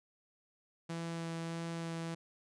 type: tone with vibrato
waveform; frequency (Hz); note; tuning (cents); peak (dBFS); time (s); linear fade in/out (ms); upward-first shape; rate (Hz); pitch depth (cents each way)
sawtooth; 166.2; E3; +15; -34; 0.89-2.15; 10; sine; 1.6; 9
effects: resampled to 22050 Hz